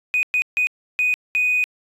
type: tone bursts at uneven times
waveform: triangle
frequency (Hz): 2489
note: D#7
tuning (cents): 0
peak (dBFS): -13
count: 5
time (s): 0.14-0.23 / 0.34-0.42 / 0.57-0.67 / 0.99-1.14 / 1.35-1.64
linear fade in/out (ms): 0
effects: tanh soft clip ceiling -13 dBFS + resampled to 32000 Hz